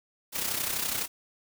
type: noise with amplitude modulation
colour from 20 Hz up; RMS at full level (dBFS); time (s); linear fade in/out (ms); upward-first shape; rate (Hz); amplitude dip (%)
white; -28; 0.32-1.08; 50; sine; 31.9; 60
effects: none